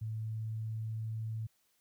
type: tone with pitch glide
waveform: sine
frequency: 110.1 to 110.99 Hz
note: A2 to A2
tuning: +2 to +16 cents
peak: -35 dBFS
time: 0.01-1.47 s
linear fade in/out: 10 ms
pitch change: +14 cents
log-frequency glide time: 0.16-1.22 s
effects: white hiss -74 dBFS RMS until 1.8 s